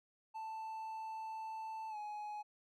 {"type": "tone with pitch glide", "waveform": "triangle", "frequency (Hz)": [883, 839.2], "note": ["A5", "G#5"], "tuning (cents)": [6, 18], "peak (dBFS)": -40, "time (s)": [0.34, 2.43], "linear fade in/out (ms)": 20, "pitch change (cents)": -88, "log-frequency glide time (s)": [1.89, 1.97], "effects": []}